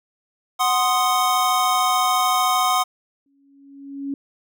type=chord; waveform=square; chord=C diminished; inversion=second; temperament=equal; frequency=740 / 1046.5 / 1244.5 Hz; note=Gb5 / C6 / Eb6; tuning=0 / 0 / 0 cents; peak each=-22 dBFS; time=0.59-2.84 s; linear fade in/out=20 ms
type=tone with exponential growth; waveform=sine; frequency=277.9 Hz; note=C#4; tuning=4 cents sharp; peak=-22 dBFS; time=3.26-4.14 s; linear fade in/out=2 ms; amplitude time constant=190 ms
effects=none